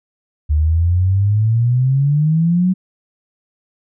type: exponential sweep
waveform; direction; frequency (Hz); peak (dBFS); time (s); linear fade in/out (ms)
sine; up; 73.42 to 188.2; -11; 0.49-2.74; 20
effects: none